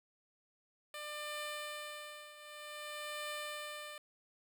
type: tone with tremolo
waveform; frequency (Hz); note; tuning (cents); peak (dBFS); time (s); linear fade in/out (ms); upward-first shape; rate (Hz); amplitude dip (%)
10% pulse; 597; D5; +28; -31; 0.94-3.98; 2; triangle; 0.53; 80
effects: none